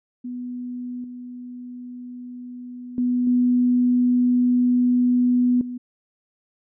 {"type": "tone with level steps", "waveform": "sine", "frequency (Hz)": 247, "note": "B3", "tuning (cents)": 0, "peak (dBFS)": [-28, -33, -18, -15, -28], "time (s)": [0.24, 5.78], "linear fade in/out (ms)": 10, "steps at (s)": [1.04, 2.98, 3.27, 5.61], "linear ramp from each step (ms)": 2, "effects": []}